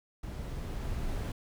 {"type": "noise with level ramp", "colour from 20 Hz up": "brown", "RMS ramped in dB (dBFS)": [-39, -33], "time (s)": [0.23, 1.32], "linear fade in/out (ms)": 5, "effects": []}